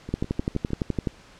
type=two click trains; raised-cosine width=3 ms; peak=-21 / -11 dBFS; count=5 / 12; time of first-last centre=0.09-0.705 / 0.14-1.072 s; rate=6.5 / 11.8 Hz; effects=pink hiss -51 dBFS RMS until 1.39 s + low-pass 6000 Hz 12 dB/octave